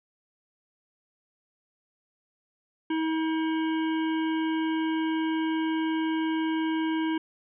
harmonic tone with a mistuned harmonic, 319.6 Hz, D#4, 47 cents sharp, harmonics 1 / 3 / 5 / 7 / 9 / 10, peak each -25 / -35 / -39 / -42 / -44 / -45 dBFS, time 2.9-7.18 s, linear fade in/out 5 ms, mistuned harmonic 10, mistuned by -22 cents, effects none

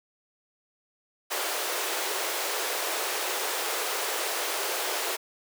pink high-pass noise, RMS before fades -30 dBFS, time 1.3-5.17 s, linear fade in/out 20 ms, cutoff 370 Hz, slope 48 dB/octave, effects none

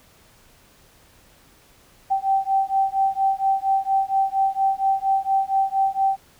sine beating tone pair, 775 / 779.3 Hz, G5 / G5, -20 / -10 cents, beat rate 4.3 Hz, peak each -21 dBFS, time 2.1-6.17 s, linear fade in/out 20 ms, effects pink hiss -54 dBFS RMS until 6.39 s

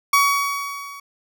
30% pulse tone with level ramp, 1128 Hz, C#6, 30 cents sharp, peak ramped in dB -9 to -33 dBFS, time 0.13-1 s, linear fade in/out 5 ms, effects none

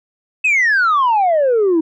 sine exponential sweep, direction down, 2622 to 311.1 Hz, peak -9 dBFS, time 0.44-1.81 s, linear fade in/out 10 ms, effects tanh soft clip ceiling -9 dBFS

